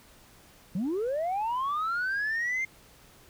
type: linear sweep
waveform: sine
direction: up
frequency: 164.7 to 2122 Hz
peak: -25 dBFS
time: 0.75-2.65 s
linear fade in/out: 5 ms
effects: tanh soft clip ceiling -25 dBFS + pink hiss -56 dBFS RMS until 3.29 s